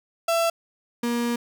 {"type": "tone pair in turn", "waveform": "35% pulse", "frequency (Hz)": [669, 237.6], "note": ["E5", "A#3"], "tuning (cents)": [25, 33], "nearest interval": "octave + tritone", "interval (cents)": 1792, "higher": "first", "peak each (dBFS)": [-18, -21], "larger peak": "first", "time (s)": [[0.28, 0.5], [1.03, 1.36]], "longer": "second", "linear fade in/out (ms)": 5, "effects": []}